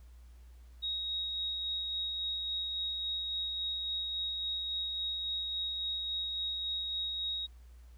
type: tone with tremolo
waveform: sine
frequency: 3779 Hz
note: A#7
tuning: 23 cents sharp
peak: -32 dBFS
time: 0.82-7.47 s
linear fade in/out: 20 ms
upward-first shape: sine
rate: 3.6 Hz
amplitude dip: 25%
effects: added 60 Hz sine -51 dBFS peak until 7.97 s + pink hiss -69 dBFS RMS until 7.97 s